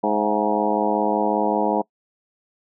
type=harmonic tone with a mistuned harmonic; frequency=105.3 Hz; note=G#2; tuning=24 cents sharp; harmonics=2 / 3 / 4 / 5 / 6 / 7 / 8 / 9; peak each=-26 / -26 / -26 / -26 / -26 / -26 / -26 / -26 dBFS; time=0.03-1.82 s; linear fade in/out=10 ms; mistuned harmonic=6; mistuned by=+76 cents; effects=noise-tail reverb RT60 0.1 s tail -24 dB re dry